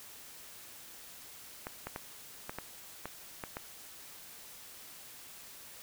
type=clicks; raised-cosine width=0.5 ms; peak=-23 dBFS; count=8; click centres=1.669 / 1.87 / 1.961 / 2.495 / 2.586 / 3.056 / 3.438 / 3.569 s; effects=white hiss -51 dBFS RMS until 5.82 s